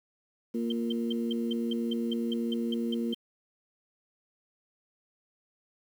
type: harmonic tone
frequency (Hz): 116.54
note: A#2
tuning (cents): 0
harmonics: 2 / 3 / 4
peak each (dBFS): -29 / -36 / -38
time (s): 0.54-3.14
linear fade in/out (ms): 10
type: tone bursts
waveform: sine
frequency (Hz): 3136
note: G7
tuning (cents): 0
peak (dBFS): -32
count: 13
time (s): 0.7-3.146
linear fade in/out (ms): 5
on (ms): 22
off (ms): 180
effects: 9-bit